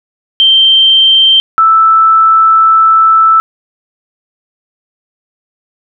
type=tone pair in turn; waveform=sine; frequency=3136 / 1318.5 Hz; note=G7 / E6; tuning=0 / 0 cents; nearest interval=octave + minor third; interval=1500 cents; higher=first; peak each=-3 dBFS; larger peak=neither; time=0.4-1.4 / 1.58-3.4 s; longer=second; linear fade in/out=0 ms; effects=none